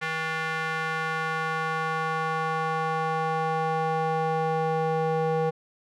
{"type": "tone with band-pass filter sweep", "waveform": "square", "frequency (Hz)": 160, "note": "D#3", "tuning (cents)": 49, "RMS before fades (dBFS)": -27, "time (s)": [0.01, 5.51], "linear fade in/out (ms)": 20, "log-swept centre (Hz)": [1800, 590], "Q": 1.8, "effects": []}